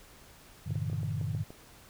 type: chord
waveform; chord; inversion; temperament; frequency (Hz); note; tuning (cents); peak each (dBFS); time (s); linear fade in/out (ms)
sine; E half-diminished seventh; first; equal with one note detuned; 98 / 116.54 / 147.26 / 164.81; G2 / Bb2 / D3 / E3; 0 / 0 / +5 / 0; -35 / -36 / -35 / -40; 0.66-1.44; 10
type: clicks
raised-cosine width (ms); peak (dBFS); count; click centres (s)
2; -32; 8; 0.707 / 0.756 / 0.899 / 0.931 / 1.032 / 1.213 / 1.349 / 1.505
effects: pink hiss -55 dBFS RMS until 1.89 s